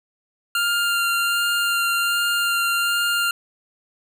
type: tone with vibrato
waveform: 25% pulse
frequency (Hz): 1396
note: F6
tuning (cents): -1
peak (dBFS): -15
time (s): 0.55-3.31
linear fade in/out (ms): 2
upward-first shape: sine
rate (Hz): 1.3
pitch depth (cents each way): 10
effects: none